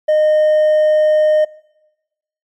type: tone with hard clipping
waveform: sine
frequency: 614 Hz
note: D#5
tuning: 23 cents flat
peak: -10 dBFS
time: 0.08-1.45 s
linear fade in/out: 10 ms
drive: 2 dB
effects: noise-tail reverb RT60 1.0 s tail -22 dB re dry + MP3 64 kbps